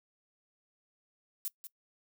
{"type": "noise with echo", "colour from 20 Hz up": "violet", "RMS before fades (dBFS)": -35, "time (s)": [1.45, 1.48], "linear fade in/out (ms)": 0, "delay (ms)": 190, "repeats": 1, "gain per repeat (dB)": -10, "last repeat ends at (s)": 1.67, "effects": ["noise-tail reverb RT60 0.1 s tail -22 dB re dry"]}